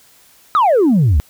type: exponential sweep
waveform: sine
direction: down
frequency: 1318.5 to 63.7 Hz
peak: -7 dBFS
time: 0.55-1.2 s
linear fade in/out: 0 ms
effects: tanh soft clip ceiling -7 dBFS + white hiss -49 dBFS RMS until 1.29 s